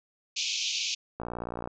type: band-pass noise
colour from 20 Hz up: pink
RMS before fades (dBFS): -31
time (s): 0.36-0.95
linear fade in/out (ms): 10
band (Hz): 2400 to 6800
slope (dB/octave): 96
type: click train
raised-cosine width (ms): 1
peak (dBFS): -21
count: 29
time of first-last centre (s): 1.2-1.675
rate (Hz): 59
effects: none